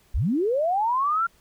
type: linear sweep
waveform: sine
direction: up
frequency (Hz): 30.56 to 1400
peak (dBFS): -20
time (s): 0.14-1.27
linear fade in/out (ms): 10
effects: pink hiss -60 dBFS RMS until 1.4 s